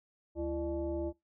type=tone with frequency modulation; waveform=sine; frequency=337.1 Hz; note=E4; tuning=39 cents sharp; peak=-32 dBFS; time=0.35-1.13 s; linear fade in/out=50 ms; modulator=263 Hz; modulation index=1; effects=noise-tail reverb RT60 0.2 s tail -23 dB re dry